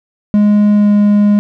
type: tone with pitch glide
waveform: triangle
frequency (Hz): 207.7 to 206.3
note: G#3 to G#3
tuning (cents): 0 to -11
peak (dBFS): -4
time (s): 0.34-1.39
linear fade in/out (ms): 0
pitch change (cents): -11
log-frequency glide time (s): 0.74-0.89
effects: none